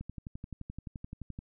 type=click train; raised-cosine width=5 ms; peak=-28 dBFS; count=17; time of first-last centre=0.01-1.389 s; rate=11.6 Hz; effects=none